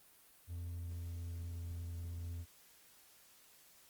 triangle tone with pitch glide, 86 to 85.16 Hz, F2 to F2, -26 to -43 cents, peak -39 dBFS, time 0.47-2.46 s, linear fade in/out 50 ms, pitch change -17 cents, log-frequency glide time 0.6-1.3 s, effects white hiss -64 dBFS RMS until 3.89 s + Opus 32 kbps

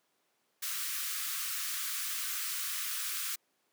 white high-pass noise, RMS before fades -36 dBFS, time 0.62-3.36 s, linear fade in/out 10 ms, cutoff 1100 Hz, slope 96 dB/octave, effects pink hiss -75 dBFS RMS until 3.72 s + high-pass 300 Hz 12 dB/octave

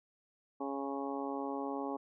harmonic tone with a mistuned harmonic, 138.59 Hz, C#3, in tune, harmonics 2 / 3 / 4 / 5 / 6 / 7 / 8, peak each -39 / -42 / -44 / -47 / -42 / -50 / -46 dBFS, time 0.6-1.97 s, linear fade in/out 10 ms, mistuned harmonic 8, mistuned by -16 cents, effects none

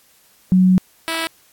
sine / 5% pulse tone pair in turn, 185 / 327.1 Hz, F#3 / E4, 0 / -13 cents, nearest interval minor seventh, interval 987 cents, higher second, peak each -9 dBFS, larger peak neither, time 0.52-0.78 / 1.08-1.27 s, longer first, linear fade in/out 0 ms, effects white hiss -54 dBFS RMS until 1.52 s + AAC 64 kbps

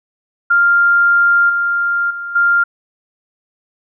sine tone with level steps, 1396.9 Hz, F6, in tune, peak -8 / -13 / -22 / -9 dBFS, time 0.5-2.64 s, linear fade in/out 10 ms, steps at 1.49 / 2.1 / 2.35 s, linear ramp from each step 10 ms, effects none

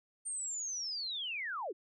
sine linear sweep, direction down, 8870 to 292 Hz, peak -36 dBFS, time 0.25-1.73 s, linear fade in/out 20 ms, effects none

